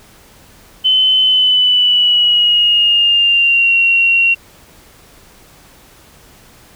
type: tone with pitch glide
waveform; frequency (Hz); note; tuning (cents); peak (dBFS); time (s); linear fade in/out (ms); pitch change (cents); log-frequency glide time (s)
sine; 3045 to 2744; F#7 to F7; +49 to -31; -8; 0.84-4.35; 20; -180; 1.23-3.74
effects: pink hiss -44 dBFS RMS until 6.75 s